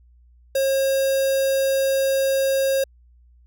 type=tone with notch filter; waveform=square; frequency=540 Hz; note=C#5; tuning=45 cents flat; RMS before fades=-20 dBFS; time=0.55-2.84 s; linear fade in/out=5 ms; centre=2100 Hz; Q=1; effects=added 60 Hz sine -50 dBFS peak until 3.46 s